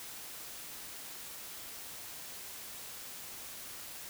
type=silence; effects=white hiss -46 dBFS RMS until 4.09 s